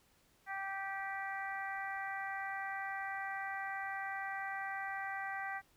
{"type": "harmonic tone", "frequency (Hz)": 390.1, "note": "G4", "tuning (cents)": -8, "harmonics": [2, 3, 4, 5, 6], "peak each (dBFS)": [-42, -48, -44, -43, -54], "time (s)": [0.46, 5.62], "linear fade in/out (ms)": 50, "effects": ["pink hiss -70 dBFS RMS until 5.76 s"]}